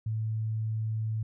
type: tone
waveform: sine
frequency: 110 Hz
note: A2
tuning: in tune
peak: -28 dBFS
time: 0.06-1.23 s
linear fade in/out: 5 ms
effects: none